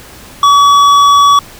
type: tone with hard clipping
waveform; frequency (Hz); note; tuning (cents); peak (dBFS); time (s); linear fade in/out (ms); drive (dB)
triangle; 1137; C#6; +44; -5; 0.43-1.39; 2; 13
effects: pink hiss -34 dBFS RMS until 1.59 s